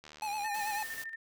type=click train; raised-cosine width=0.2 ms; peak=-32 dBFS; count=33; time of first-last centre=0.04-0.46 s; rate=76.1 Hz
type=tone with vibrato; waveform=square; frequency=836 Hz; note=G#5; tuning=11 cents sharp; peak=-34 dBFS; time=0.22-0.83 s; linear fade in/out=2 ms; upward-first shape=sine; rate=9.1 Hz; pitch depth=59 cents each way
type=tone with tremolo; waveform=sine; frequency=1806 Hz; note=A6; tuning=45 cents sharp; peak=-37 dBFS; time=0.44-1.16 s; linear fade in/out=10 ms; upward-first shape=square; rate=13 Hz; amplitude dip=55%
type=noise; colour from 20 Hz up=white; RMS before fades=-45 dBFS; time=0.54-1.04 s; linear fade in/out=5 ms
effects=none

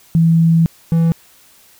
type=tone pair in turn; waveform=sine / triangle; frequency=164.81 / 165.42 Hz; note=E3 / E3; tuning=0 / +6 cents; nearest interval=unison; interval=6 cents; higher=second; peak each=-8 dBFS; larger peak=neither; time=0.15-0.66 / 0.92-1.12 s; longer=first; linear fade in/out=0 ms; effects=white hiss -48 dBFS RMS until 1.79 s

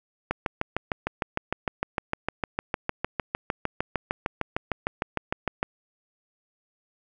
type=click train; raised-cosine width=0.5 ms; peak=-10 dBFS; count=36; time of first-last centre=0.31-5.629 s; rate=6.58 Hz; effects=none

